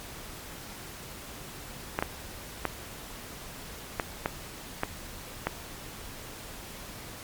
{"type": "clicks", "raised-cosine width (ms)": 0.5, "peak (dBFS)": -11, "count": 7, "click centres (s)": [1.989, 2.025, 2.653, 3.998, 4.259, 4.834, 5.47], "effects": ["pink hiss -43 dBFS RMS until 7.23 s", "MP3 96 kbps"]}